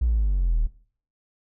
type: exponential sweep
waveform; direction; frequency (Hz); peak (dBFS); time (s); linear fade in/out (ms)
triangle; down; 61.74 to 36.71; -15; 0.01-0.67; 10
effects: noise-tail reverb RT60 0.5 s tail -21 dB re dry + tanh soft clip ceiling -15 dBFS